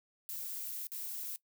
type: noise with dropouts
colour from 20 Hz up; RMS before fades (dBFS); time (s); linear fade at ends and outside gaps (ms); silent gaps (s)
violet; -41; 0.29-1.36; 0; 0.869-0.918
effects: noise-tail reverb RT60 0.1 s tail -19 dB re dry